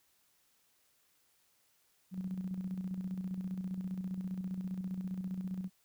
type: tone with tremolo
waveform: sine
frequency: 186.3 Hz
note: F#3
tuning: 12 cents sharp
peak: -34 dBFS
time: 2.11-5.7 s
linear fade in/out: 50 ms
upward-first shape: square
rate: 15 Hz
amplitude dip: 50%
effects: white hiss -72 dBFS RMS until 5.84 s